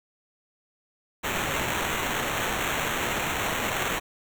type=noise with sample-and-hold; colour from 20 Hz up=violet; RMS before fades=-28 dBFS; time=1.23-4 s; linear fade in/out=20 ms; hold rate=4900 Hz; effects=none